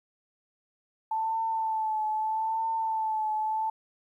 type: tone with vibrato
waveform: sine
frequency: 880 Hz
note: A5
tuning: in tune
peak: -26 dBFS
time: 1.11-3.7 s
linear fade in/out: 5 ms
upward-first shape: triangle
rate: 0.79 Hz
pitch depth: 42 cents each way
effects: 11-bit